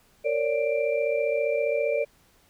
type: tone cluster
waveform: sine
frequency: 459.1 / 547 / 582 / 2359 Hz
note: A#4 / C#5 / D5 / D7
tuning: -26 / -23 / -16 / +7 cents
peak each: -27 / -31 / -25 / -34 dBFS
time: 0.24-2.05 s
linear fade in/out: 20 ms
effects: pink hiss -61 dBFS RMS until 2.49 s